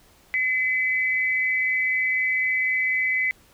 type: tone pair together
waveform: sine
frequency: 2029 / 2285 Hz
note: B6 / D7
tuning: +46 / -48 cents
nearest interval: major second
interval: 206 cents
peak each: -21 / -27 dBFS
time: 0.34-3.31 s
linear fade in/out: 0 ms
effects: pink hiss -56 dBFS RMS until 3.53 s